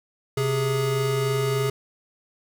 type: tone pair together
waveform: square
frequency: 130.68 / 415.4 Hz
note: C3 / G#4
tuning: -2 / 0 cents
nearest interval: octave + minor sixth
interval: 2002 cents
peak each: -25 dBFS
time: 0.37-1.7 s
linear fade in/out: 5 ms
effects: none